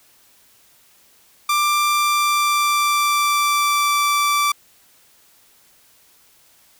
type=tone with pitch glide; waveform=sawtooth; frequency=1183 to 1166 Hz; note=D6 to D6; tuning=+12 to -13 cents; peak=-12 dBFS; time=1.49-4.52 s; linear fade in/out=5 ms; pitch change=-25 cents; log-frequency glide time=1.93-4 s; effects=white hiss -54 dBFS RMS until 6.79 s